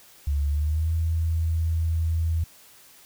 sine tone with pitch glide, 71.5 to 81.66 Hz, D2 to E2, -46 to -16 cents, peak -21 dBFS, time 0.27-2.44 s, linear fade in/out 5 ms, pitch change +230 cents, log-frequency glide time 0.47-0.91 s, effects white hiss -52 dBFS RMS until 3.05 s

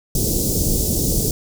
pink band-stop noise, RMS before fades -19 dBFS, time 0.15-1.31 s, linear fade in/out 2 ms, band 450 to 5500 Hz, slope 24 dB/octave, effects none

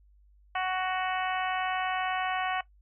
harmonic tone, 371.5 Hz, F#4, 7 cents sharp, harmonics 2 / 3 / 4 / 5 / 6 / 7 / 8, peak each -30 / -34 / -36 / -38 / -40 / -41 / -42 dBFS, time 0.55-2.61 s, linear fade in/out 5 ms, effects noise-tail reverb RT60 0.1 s tail -17 dB re dry + added 50 Hz sine -57 dBFS peak until 2.81 s

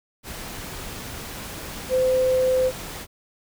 sine tone in noise, 514 Hz, C5, 31 cents flat, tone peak -17 dBFS, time 1.89-2.72 s, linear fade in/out 50 ms, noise pink, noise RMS -35 dBFS, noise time 0.23-3.07 s, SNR +15 dB, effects none

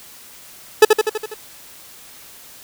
40% pulse tone with echo, 431.2 Hz, A4, 35 cents flat, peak -3 dBFS, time 0.82-0.85 s, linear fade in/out 5 ms, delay 82 ms, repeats 6, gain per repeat -4 dB, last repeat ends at 1.342 s, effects white hiss -42 dBFS RMS until 2.63 s

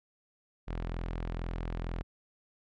sawtooth tone, 42.16 Hz, E1, 40 cents sharp, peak -30 dBFS, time 0.67-2.03 s, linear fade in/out 20 ms, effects low-pass 3000 Hz 12 dB/octave

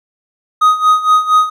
triangle tone with tremolo, 1251 Hz, D#6, 9 cents sharp, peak -3 dBFS, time 0.61-1.5 s, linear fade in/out 10 ms, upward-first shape sine, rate 4.3 Hz, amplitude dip 80%, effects none

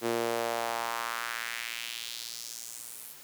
sawtooth tone with high-pass filter sweep, 116.6 Hz, A#2, 1 cent sharp, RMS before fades -35 dBFS, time 0.01-3.16 s, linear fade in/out 50 ms, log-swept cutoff 340 to 12000 Hz, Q 2, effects white hiss -50 dBFS RMS until 3.23 s + high-pass 60 Hz 12 dB/octave

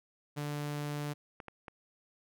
sawtooth tone, 146.83 Hz, D3, in tune, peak -31 dBFS, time 0.36-1.14 s, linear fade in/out 20 ms
clicks, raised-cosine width 0.5 ms, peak -29 dBFS, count 3, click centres 1.402 / 1.483 / 1.682 s
effects none

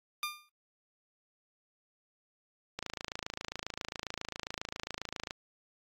15% pulse tone with exponential decay, 1200 Hz, D6, 37 cents sharp, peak -24 dBFS, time 0.23-0.49 s, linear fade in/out 1 ms, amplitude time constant 56 ms
click train, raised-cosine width 0.2 ms, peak -19 dBFS, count 70, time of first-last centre 2.79-5.308 s, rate 27.4 Hz
effects AAC 48 kbps

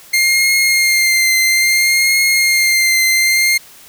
sawtooth tone with vibrato, 2113 Hz, C7, 16 cents sharp, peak -7 dBFS, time 0.13-3.58 s, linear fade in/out 10 ms, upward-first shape triangle, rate 0.6 Hz, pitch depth 33 cents each way, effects white hiss -41 dBFS RMS until 3.88 s

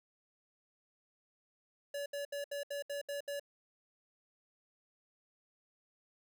square tone bursts, 570 Hz, C#5, 48 cents sharp, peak -38 dBFS, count 8, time 1.94-3.397 s, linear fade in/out 5 ms, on 120 ms, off 71 ms, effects none

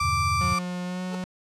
35% pulse tone, 1173 Hz, D6, 2 cents flat, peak -21 dBFS, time 0-0.59 s, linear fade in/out 5 ms
sine chord, E minor seventh, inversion none, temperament equal, 82.41 / 98 / 123.47 / 146.83 Hz, E2 / G2 / B2 / D3, 0 / 0 / 0 / 0 cents, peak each -29 / -31 / -34 / -35 dBFS, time 0.01-0.54 s, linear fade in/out 10 ms
45% pulse tone with pitch glide, 179.2 to 183.18 Hz, F3 to F#3, +45 to -17 cents, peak -29 dBFS, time 0.41-1.24 s, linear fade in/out 0 ms, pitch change +38 cents, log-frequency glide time 0.85-1.02 s
25% pulse tone with exponential growth, 439.8 Hz, A4, 1 cent flat, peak -27 dBFS, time 1.07-1.15 s, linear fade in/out 2 ms, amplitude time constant 17 ms
effects low-pass 8000 Hz 12 dB/octave

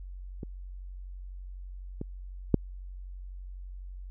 clicks, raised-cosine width 3 ms, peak -24 / -21 / -7 dBFS, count 3, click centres 0.432 / 2.014 / 2.543 s, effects added 46 Hz sine -39 dBFS peak until 4.1 s

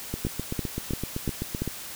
two click trains, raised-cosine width 3 ms, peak -16 / -14 dBFS, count 13 / 5, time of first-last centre 0.14-1.676 / 0.25-1.62 s, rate 7.81 / 2.92 Hz, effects white hiss -39 dBFS RMS until 1.95 s

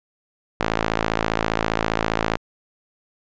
sawtooth tone with band-pass filter, 55 Hz, A1, in tune, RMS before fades -23 dBFS, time 0.6-2.37 s, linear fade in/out 0 ms, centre 1200 Hz, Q 0.5, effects resampled to 16000 Hz

